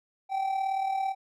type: tone with amplitude modulation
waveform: triangle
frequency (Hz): 774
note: G5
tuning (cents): -22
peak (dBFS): -22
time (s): 0.29-1.15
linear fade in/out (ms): 50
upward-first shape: sine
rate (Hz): 37.9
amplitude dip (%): 55
effects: none